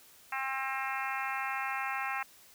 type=harmonic tone; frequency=266.7 Hz; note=C4; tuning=33 cents sharp; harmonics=3 / 4 / 5 / 6 / 7 / 8 / 9 / 10; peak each=-38 / -39 / -40 / -41 / -41 / -42 / -43 / -43 dBFS; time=0.32-2.23 s; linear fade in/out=5 ms; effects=white hiss -58 dBFS RMS until 2.54 s